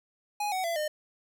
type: tone with pitch steps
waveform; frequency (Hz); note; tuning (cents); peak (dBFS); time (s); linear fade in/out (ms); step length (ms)
square; 830.6 / 748.6 / 674.7 / 608; G#5 / F#5 / E5 / D#5; 0 / +20 / +40 / -40; -29; 0.4-0.88; 5; 120
effects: none